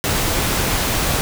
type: noise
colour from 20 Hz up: pink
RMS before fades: -19 dBFS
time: 0.04-1.21 s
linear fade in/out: 0 ms
effects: none